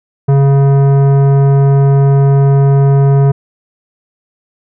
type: tone with tanh clipping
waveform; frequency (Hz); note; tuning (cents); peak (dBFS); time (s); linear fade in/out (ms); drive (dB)
triangle; 138.59; C#3; 0; -7; 0.28-3.32; 10; 18
effects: none